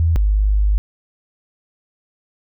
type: tone pair in turn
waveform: sine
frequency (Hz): 82.41 / 51.05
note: E2 / G#1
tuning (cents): 0 / -29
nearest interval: minor sixth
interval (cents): 829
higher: first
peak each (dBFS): -12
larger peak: neither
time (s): 0-0.16 / 0.16-0.78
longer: second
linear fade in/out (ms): 0
effects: none